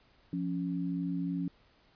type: tone pair together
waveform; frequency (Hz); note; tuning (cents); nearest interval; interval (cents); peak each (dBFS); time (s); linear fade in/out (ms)
sine; 174.61 / 277.6; F3 / C#4; 0 / +3; minor sixth; 803; -33 / -34; 0.33-1.48; 2
effects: pink hiss -65 dBFS RMS until 1.95 s + resampled to 11025 Hz